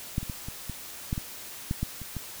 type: clicks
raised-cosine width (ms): 5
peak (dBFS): -14 / -24 / -21 / -24 / -22 / -15 / -19 / -15 / -15 / -27 / -21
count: 11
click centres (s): 0.181 / 0.23 / 0.298 / 0.485 / 0.697 / 1.129 / 1.179 / 1.711 / 1.83 / 2.017 / 2.167
effects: white hiss -42 dBFS RMS until 2.4 s